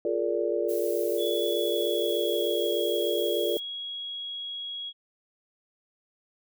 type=chord; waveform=sine; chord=Bb dominant seventh; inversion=second; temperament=just; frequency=349.6 / 419.5 / 466.2 / 582.7 Hz; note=F4 / Ab4 / Bb4 / D5; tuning=+2 / +17 / 0 / -14 cents; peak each=-30 dBFS; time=0.05-3.57 s; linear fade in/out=2 ms
type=noise; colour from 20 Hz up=violet; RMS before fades=-40 dBFS; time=0.68-3.6 s; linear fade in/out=20 ms
type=tone with pitch glide; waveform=sine; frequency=3416 to 3315 Hz; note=G#7 to G#7; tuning=+48 to -4 cents; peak=-33 dBFS; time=1.17-4.93 s; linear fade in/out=50 ms; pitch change=-52 cents; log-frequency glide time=1.31-2.71 s
effects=none